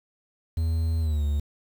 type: tone with pitch glide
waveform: triangle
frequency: 81.3 to 72.85 Hz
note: E2 to D2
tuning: -23 to -13 cents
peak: -20 dBFS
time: 0.57-1.4 s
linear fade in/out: 5 ms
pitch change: -190 cents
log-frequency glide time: 1-1.24 s
effects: 8-bit